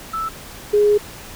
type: tone pair in turn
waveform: sine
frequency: 1318.5 / 415.3 Hz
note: E6 / G#4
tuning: 0 / 0 cents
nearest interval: octave + minor sixth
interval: 2000 cents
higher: first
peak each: -21 / -11 dBFS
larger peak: second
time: 0.13-0.29 / 0.73-0.98 s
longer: second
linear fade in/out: 10 ms
effects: pink hiss -37 dBFS RMS until 1.35 s